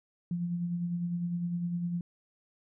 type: tone with tremolo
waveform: sine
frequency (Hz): 173.6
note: F3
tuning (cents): -10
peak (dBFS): -28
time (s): 0.31-2.01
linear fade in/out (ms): 2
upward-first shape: sine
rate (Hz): 9.9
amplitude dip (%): 40
effects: none